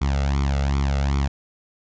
sawtooth tone with flanger, 69.3 Hz, C#2, in tune, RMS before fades -21 dBFS, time 0.01-1.28 s, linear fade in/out 10 ms, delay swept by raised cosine 0.88 to 1.49 ms, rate 2.6 Hz, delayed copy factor +0.85, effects resampled to 16000 Hz

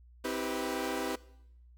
sawtooth chord, C major seventh, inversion none, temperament equal with one note detuned, 261.6 / 321.4 / 392 / 493.9 Hz, C4 / E4 / G4 / B4, 0 / -44 / 0 / 0 cents, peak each -34 dBFS, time 0.24-1.16 s, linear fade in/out 10 ms, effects noise-tail reverb RT60 0.8 s tail -20 dB re dry + added 60 Hz sine -54 dBFS peak until 1.77 s

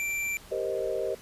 square tone, 2349 Hz, D7, in tune, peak -29 dBFS, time 0-0.37 s, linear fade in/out 0 ms
click, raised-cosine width 0.2 ms, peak -35 dBFS, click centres 0.11 s
sine chord, C minor seventh, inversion second, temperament equal, 392 / 466.2 / 523.3 / 622.3 Hz, G4 / Bb4 / C5 / Eb5, 0 / 0 / 0 / 0 cents, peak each -33 dBFS, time 0.51-1.15 s, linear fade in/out 10 ms
effects pink hiss -50 dBFS RMS until 1.21 s + resampled to 32000 Hz

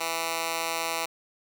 10% pulse tone with high-pass filter, 164.81 Hz, E3, in tune, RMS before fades -30 dBFS, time 0-1.06 s, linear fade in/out 10 ms, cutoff 860 Hz, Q 0.54, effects none

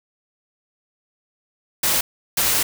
white noise bursts at uneven times, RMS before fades -19 dBFS, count 2, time 1.83-2.01 / 2.37-2.63 s, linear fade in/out 5 ms, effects none

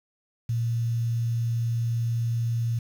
sine tone with quantisation, 116.54 Hz, A#2, in tune, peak -23 dBFS, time 0.49-2.79 s, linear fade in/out 5 ms, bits 8, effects none

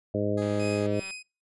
harmonic tone, 103.2 Hz, G#2, 10 cents flat, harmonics 1 / 2 / 3 / 4 / 5 / 6, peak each -32 / -32 / -32 / -32 / -32 / -32 dBFS, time 0.14-1 s, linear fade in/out 5 ms
15% pulse tone, 414.5 Hz, G#4, 3 cents flat, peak -33 dBFS, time 0.37-0.87 s, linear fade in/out 10 ms
click train, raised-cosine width 0.3 ms, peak -30 dBFS, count 133, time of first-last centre 0.42-1.107 s, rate 192 Hz
sawtooth tone with tremolo, 2506 Hz, D#7, 12 cents sharp, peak -32 dBFS, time 0.59-1.23 s, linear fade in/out 10 ms, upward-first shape sine, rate 2.5 Hz, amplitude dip 95%
effects noise-tail reverb RT60 0.3 s tail -22 dB re dry + resampled to 24000 Hz

